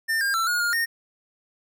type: tone with pitch steps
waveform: square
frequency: 1800 / 1608 / 1340 / 1439 / 1417 / 1842 Hz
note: A6 / G6 / E6 / F#6 / F6 / A#6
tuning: +39 / +44 / +28 / -49 / +25 / -21 cents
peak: -22 dBFS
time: 0.08-0.86 s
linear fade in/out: 20 ms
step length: 130 ms
effects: none